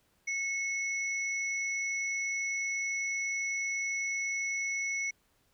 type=tone pair together; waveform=sine; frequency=2194 / 5864 Hz; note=C#7 / F#8; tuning=-18 / -16 cents; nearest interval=octave + perfect fourth; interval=1702 cents; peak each=-31 / -39 dBFS; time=0.27-5.11 s; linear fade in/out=10 ms; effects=pink hiss -71 dBFS RMS until 5.53 s